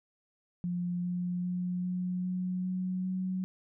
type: tone with pitch steps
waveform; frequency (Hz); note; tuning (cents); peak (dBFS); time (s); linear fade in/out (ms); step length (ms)
sine; 176.5 / 178.04 / 179.59 / 181.15 / 182.72 / 184.31 / 185.92; F3 / F3 / F3 / F#3 / F#3 / F#3 / F#3; +19 / +34 / +49 / -36 / -21 / -6 / +9; -30; 0.64-3.44; 0; 400
effects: none